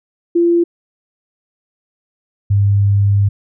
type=tone pair in turn; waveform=sine; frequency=342.5 / 100.57 Hz; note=F4 / G2; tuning=-34 / +45 cents; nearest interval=octave + major sixth; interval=2121 cents; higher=first; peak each=-9 dBFS; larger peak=neither; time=0.35-0.64 / 2.5-3.29 s; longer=second; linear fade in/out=10 ms; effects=none